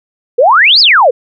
sine exponential two-way sweep, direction up then down, 450 to 5274 to 450 Hz, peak -3 dBFS, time 0.38-1.11 s, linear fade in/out 10 ms, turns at 0.8 s, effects none

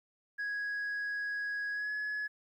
sine tone with pitch glide, 1661.2 to 1695.1 Hz, G#6 to G#6, 0 to +35 cents, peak -31 dBFS, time 0.38-2.28 s, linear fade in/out 20 ms, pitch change +35 cents, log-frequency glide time 1.72-1.91 s, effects tanh soft clip ceiling -32 dBFS + 12-bit

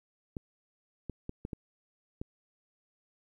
clicks, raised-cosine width 3 ms, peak -24 dBFS, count 6, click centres 0.368 / 1.097 / 1.294 / 1.451 / 1.532 / 2.215 s, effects 11-bit

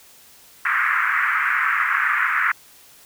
pink band-pass noise, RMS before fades -20 dBFS, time 0.65-2.52 s, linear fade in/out 5 ms, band 1200 to 2100 Hz, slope 48 dB/octave, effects white hiss -49 dBFS RMS until 3.05 s

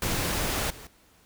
pink noise with level steps, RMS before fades -28 / -45 dBFS, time 0.02-0.87 s, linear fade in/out 2 ms, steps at 0.7 s, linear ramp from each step 5 ms, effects pink hiss -60 dBFS RMS until 1.25 s

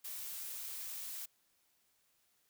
blue noise, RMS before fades -44 dBFS, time 0.04-1.26 s, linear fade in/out 10 ms, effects white hiss -75 dBFS RMS until 2.49 s

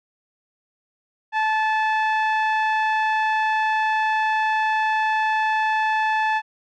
sawtooth tone with low-pass filter, 870 Hz, A5, 20 cents flat, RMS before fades -21 dBFS, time 1.32-6.42 s, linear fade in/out 50 ms, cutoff 2100 Hz, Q 1.3, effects none

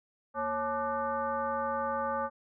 sine tone with frequency modulation, 867 Hz, A5, 26 cents flat, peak -29 dBFS, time 0.34-2.3 s, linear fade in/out 50 ms, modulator 317 Hz, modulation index 1.5, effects none

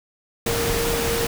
sine tone in noise, 464.9 Hz, A#4, 5 cents flat, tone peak -24 dBFS, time 0.46-1.27 s, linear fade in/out 5 ms, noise pink, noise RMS -24 dBFS, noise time 0.46-1.27 s, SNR -3 dB, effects none

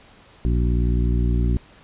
harmonic tone with a mistuned harmonic, 59.3 Hz, A#1, 30 cents sharp, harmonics 1 / 2 / 3 / 4 / 5 / 6, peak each -18 / -24 / -28 / -30 / -32 / -34 dBFS, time 0.45-1.57 s, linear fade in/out 0 ms, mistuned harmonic 6, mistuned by +58 cents, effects pink hiss -50 dBFS RMS until 1.83 s + resampled to 8000 Hz

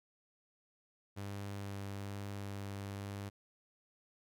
sawtooth tone with vibrato, 99.8 Hz, G2, 32 cents sharp, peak -37 dBFS, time 1.16-3.3 s, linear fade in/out 20 ms, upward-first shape sine, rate 1.1 Hz, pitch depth 8 cents each way, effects none

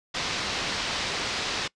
white low-pass noise, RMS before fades -30 dBFS, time 0.14-1.68 s, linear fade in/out 10 ms, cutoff 5100 Hz, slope 24 dB/octave, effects noise-tail reverb RT60 0.1 s tail -23 dB re dry + resampled to 22050 Hz

